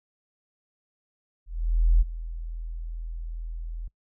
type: tone with ADSR envelope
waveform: sine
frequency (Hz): 41.2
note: E1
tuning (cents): 0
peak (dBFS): -14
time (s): 1.46-3.88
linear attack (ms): 550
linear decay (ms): 22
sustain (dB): -17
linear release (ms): 6
effects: noise-tail reverb RT60 0.1 s tail -24 dB re dry